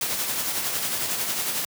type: noise with tremolo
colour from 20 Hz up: white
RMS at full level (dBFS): -25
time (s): 0.01-1.65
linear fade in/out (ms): 2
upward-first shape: triangle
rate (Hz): 11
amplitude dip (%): 45
effects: high-pass 100 Hz 12 dB/octave